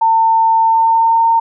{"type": "tone with pitch glide", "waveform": "sine", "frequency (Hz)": [900, 914.1], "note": ["A5", "A#5"], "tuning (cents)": [39, -34], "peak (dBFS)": -8, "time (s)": [0.01, 1.4], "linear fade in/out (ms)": 10, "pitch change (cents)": 27, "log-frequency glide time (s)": [0.62, 1.25], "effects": []}